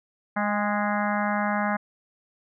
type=harmonic tone with a mistuned harmonic; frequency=207.7 Hz; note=G#3; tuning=in tune; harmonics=1 / 3 / 4 / 5 / 6 / 7 / 8 / 9 / 10; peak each=-27 / -31 / -29 / -33 / -33 / -34 / -33 / -39 / -38 dBFS; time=0.36-1.77 s; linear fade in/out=10 ms; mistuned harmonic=4; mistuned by=-23 cents; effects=none